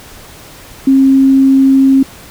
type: tone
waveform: sine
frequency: 268.7 Hz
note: C4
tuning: 46 cents sharp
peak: -4 dBFS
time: 0.87-2.03 s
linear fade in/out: 5 ms
effects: pink hiss -35 dBFS RMS until 2.3 s